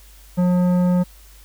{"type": "tone with tanh clipping", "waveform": "sine", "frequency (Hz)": 179.3, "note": "F3", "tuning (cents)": 46, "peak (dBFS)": -16, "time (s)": [0.37, 1.04], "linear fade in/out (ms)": 20, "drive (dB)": 12, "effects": ["added 50 Hz sine -44 dBFS peak until 1.44 s", "white hiss -50 dBFS RMS until 1.44 s"]}